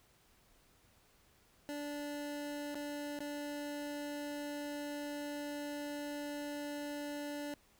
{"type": "tone with dropouts", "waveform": "25% pulse", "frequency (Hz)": 291.1, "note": "D4", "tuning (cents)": -15, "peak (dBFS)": -36, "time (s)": [1.69, 7.54], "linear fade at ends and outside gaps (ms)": 0, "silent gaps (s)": [[2.745, 2.753], [3.189, 3.205]], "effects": ["pink hiss -68 dBFS RMS until 7.79 s"]}